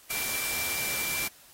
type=tone in noise; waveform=sine; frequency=2349 Hz; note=D7; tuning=in tune; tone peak=-33 dBFS; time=0.1-1.28 s; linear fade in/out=5 ms; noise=white; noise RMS=-32 dBFS; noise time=0.1-1.28 s; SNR=-4 dB; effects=white hiss -55 dBFS RMS until 1.53 s + AAC 48 kbps